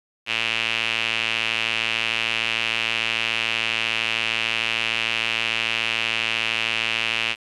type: tone with band-pass filter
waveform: sawtooth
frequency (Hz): 113.2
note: A2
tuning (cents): +50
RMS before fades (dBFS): -24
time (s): 0.26-7.36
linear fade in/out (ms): 50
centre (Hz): 2700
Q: 4.8
effects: resampled to 24000 Hz + 8-bit